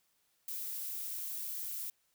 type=noise; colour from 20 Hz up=violet; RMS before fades=-40 dBFS; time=0.48-1.9 s; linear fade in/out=2 ms; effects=white hiss -75 dBFS RMS until 2.14 s